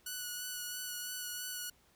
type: tone with vibrato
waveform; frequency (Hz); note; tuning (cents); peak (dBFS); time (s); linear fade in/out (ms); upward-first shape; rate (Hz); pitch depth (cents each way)
5% pulse; 1472; F#6; -9; -28; 0.06-1.7; 5; sine; 3; 18
effects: pink hiss -68 dBFS RMS until 1.95 s